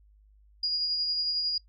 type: tone with tremolo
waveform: sine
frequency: 4868 Hz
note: D#8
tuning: 39 cents flat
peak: -25 dBFS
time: 0.63-1.58 s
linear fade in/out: 5 ms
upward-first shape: sine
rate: 11 Hz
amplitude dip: 30%
effects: noise-tail reverb RT60 0.1 s tail -20 dB re dry + added 51 Hz sine -56 dBFS peak until 1.68 s